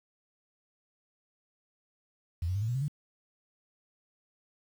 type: tone with pitch steps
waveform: sine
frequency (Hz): 84 / 92.13 / 101.05 / 110.84 / 121.57 / 133.34 / 146.25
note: E2 / F#2 / G#2 / A2 / B2 / C3 / D3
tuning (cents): +33 / -7 / -47 / +13 / -27 / +33 / -7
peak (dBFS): -28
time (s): 2.42-2.882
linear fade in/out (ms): 5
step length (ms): 66
effects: 9-bit